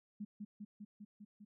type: tone with echo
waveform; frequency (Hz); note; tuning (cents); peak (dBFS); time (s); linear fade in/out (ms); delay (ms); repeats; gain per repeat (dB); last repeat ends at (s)
sine; 207.7; G#3; 0; -40; 0.2-0.25; 10; 200; 6; -2; 1.45
effects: none